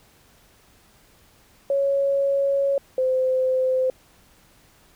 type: tone pair in turn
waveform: sine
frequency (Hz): 554.4 / 516.7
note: C#5 / C5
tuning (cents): 0 / -22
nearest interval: minor second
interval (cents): 122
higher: first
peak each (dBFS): -18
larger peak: neither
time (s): 1.7-2.78 / 2.98-3.9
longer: first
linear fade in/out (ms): 2
effects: pink hiss -56 dBFS RMS until 4.95 s